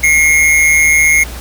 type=tone with amplitude modulation; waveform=square; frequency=2152 Hz; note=C7; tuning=48 cents sharp; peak=-5 dBFS; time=0.03-1.24 s; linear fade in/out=10 ms; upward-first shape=sine; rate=155 Hz; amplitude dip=55%; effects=added 60 Hz sine -25 dBFS peak until 1.4 s + pink hiss -30 dBFS RMS until 1.4 s